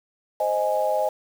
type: chord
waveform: sine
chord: Ab major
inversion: first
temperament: equal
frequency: 523.3 / 622.3 / 830.6 Hz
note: C5 / Eb5 / Ab5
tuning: 0 / 0 / 0 cents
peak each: -26 / -23 / -25 dBFS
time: 0.4-1.09 s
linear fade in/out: 5 ms
effects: 7-bit